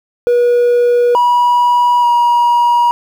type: tone with pitch steps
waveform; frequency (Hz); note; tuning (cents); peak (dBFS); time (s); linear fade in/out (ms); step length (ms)
triangle; 483.2 / 970 / 957; B4 / B5 / A#5; -38 / -31 / +45; -5; 0.27-2.91; 0; 880
effects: tanh soft clip ceiling -2 dBFS + 7-bit